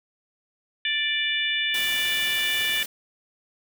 harmonic tone, 587.3 Hz, D5, in tune, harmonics 3 / 4 / 5 / 6, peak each -28 / -28 / -28 / -28 dBFS, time 0.85-2.83 s, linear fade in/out 2 ms
white noise, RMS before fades -33 dBFS, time 1.74-2.86 s, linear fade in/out 5 ms
effects none

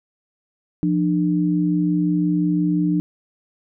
sine tone pair together, 174.26 / 300 Hz, F3 / D4, -4 / +37 cents, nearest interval major sixth, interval 941 cents, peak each -19 dBFS, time 0.83-3 s, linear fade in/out 0 ms, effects none

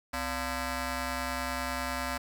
10% pulse ring-modulated tone, 320 Hz, D#4, 49 cents sharp, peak -20 dBFS, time 0.13-2.18 s, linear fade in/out 10 ms, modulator 385 Hz, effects none

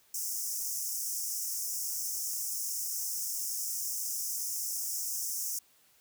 pink high-pass noise, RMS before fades -35 dBFS, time 0.14-5.59 s, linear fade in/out 5 ms, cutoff 5300 Hz, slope 96 dB/octave, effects white hiss -65 dBFS RMS until 6 s

